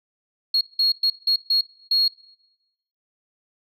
sine tone bursts at uneven times, 4300 Hz, C8, 47 cents sharp, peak -15 dBFS, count 6, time 0.54-0.61 / 0.79-0.92 / 1.03-1.1 / 1.27-1.36 / 1.5-1.61 / 1.91-2.08 s, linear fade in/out 5 ms, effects noise-tail reverb RT60 0.9 s tail -20 dB re dry + tanh soft clip ceiling -12 dBFS

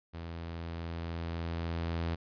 sawtooth tone with level ramp, 83.6 Hz, E2, 25 cents sharp, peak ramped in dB -36 to -27 dBFS, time 0.13-2.16 s, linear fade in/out 20 ms, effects resampled to 11025 Hz

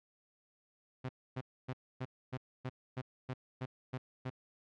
sawtooth tone bursts, 128.8 Hz, C3, 27 cents flat, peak -33 dBFS, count 11, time 1.04-4.301 s, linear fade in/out 10 ms, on 51 ms, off 270 ms, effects low-pass 3000 Hz 12 dB/octave

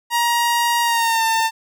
sawtooth tone with pitch glide, 945 to 898.7 Hz, A#5 to A5, +23 to +36 cents, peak -12 dBFS, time 0.1-1.51 s, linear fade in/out 50 ms, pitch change -87 cents, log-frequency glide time 0.82-1.25 s, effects none

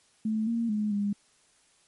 sine tone with pitch steps, 218 / 231.6 / 211.2 / 203.4 Hz, A3 / A#3 / G#3 / G#3, -16 / -11 / +29 / -36 cents, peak -25 dBFS, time 0.25-1.13 s, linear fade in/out 5 ms, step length 220 ms, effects white hiss -64 dBFS RMS until 1.87 s + MP3 48 kbps

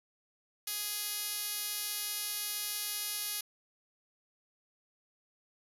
5% pulse tone with band-pass filter, 415.3 Hz, G#4, in tune, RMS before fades -37 dBFS, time 0.67-3.41 s, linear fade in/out 5 ms, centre 10000 Hz, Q 1.6, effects none

